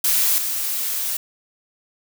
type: noise with level steps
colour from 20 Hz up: blue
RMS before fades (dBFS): -18 / -24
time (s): 0.04-1.17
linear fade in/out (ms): 5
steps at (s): 0.38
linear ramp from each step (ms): 2
effects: none